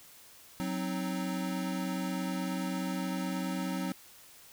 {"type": "chord", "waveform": "square", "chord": "C diminished", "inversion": "second", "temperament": "equal", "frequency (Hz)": [185, 261.6, 311.1], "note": ["Gb3", "C4", "Eb4"], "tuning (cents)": [0, 0, 0], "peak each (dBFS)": [-35, -38, -40], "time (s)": [0.6, 3.92], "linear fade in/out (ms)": 0, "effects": ["white hiss -55 dBFS RMS until 4.52 s"]}